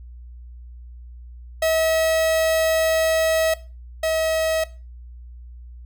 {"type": "tone pair in turn", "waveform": "45% pulse", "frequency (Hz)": [643, 640.6], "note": ["E5", "E5"], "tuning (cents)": [-43, -50], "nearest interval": "unison", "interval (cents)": 7, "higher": "first", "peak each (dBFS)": [-17, -19], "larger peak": "first", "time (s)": [[1.62, 3.54], [4.03, 4.64]], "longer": "first", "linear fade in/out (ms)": 5, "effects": ["noise-tail reverb RT60 0.3 s tail -17 dB re dry", "added 60 Hz sine -37 dBFS peak until 5.85 s"]}